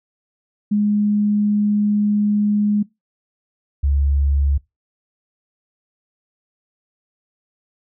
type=tone pair in turn; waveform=sine; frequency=207.7 / 70.3 Hz; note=G#3 / C#2; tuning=0 / +25 cents; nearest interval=octave + perfect fifth; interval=1875 cents; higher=first; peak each=-14 dBFS; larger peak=neither; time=0.71-2.83 / 3.83-4.58 s; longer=first; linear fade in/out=10 ms; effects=noise-tail reverb RT60 0.2 s tail -22 dB re dry